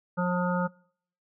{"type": "harmonic tone", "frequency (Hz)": 178.8, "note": "F3", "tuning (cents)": 41, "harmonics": [1, 3, 5, 7, 8], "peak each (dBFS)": [-26, -31, -33, -34, -35], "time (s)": [0.17, 0.68], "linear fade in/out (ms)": 20, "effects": ["noise-tail reverb RT60 0.6 s tail -25 dB re dry"]}